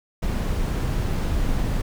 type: noise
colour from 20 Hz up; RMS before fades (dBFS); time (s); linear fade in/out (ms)
brown; -23; 0.22-1.82; 10
effects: none